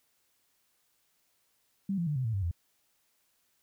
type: tone with pitch steps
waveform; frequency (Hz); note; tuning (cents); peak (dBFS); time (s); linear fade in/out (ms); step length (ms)
sine; 196 / 170.63 / 148.54 / 129.31 / 112.57 / 98 / 85.31; G3 / F3 / D3 / C3 / A2 / G2 / F2; 0 / -40 / +20 / -20 / +40 / 0 / -40; -28; 1.89-2.513; 5; 89
effects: white hiss -73 dBFS RMS until 3.62 s